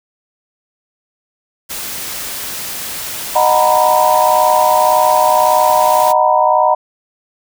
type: noise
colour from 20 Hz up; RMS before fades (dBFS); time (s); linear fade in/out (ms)
white; -24; 1.69-6.13; 20
type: chord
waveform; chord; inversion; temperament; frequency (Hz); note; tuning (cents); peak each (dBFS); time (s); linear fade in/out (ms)
sine; B major seventh; first; just; 617.4 / 740.8 / 926 / 987.8; D#5 / F#5 / A#5 / B5; -14 / +2 / -12 / 0; -14; 3.35-6.75; 10
effects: none